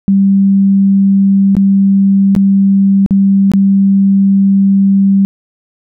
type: tone with dropouts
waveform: sine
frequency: 196 Hz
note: G3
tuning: in tune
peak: -5 dBFS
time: 0.08-5.25 s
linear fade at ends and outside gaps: 0 ms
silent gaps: 1.552-1.567 / 2.351-2.363 / 3.062-3.108 / 3.517-3.536 s
effects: none